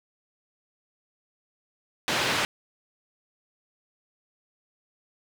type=band-pass noise; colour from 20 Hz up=white; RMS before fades=-26 dBFS; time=2.08-2.45 s; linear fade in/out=0 ms; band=110 to 3300 Hz; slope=12 dB/octave; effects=none